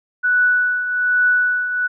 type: tone with tremolo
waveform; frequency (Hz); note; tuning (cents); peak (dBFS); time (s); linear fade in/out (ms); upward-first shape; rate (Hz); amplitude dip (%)
sine; 1480; F#6; 0; -11; 0.23-1.88; 20; triangle; 1.2; 65
effects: none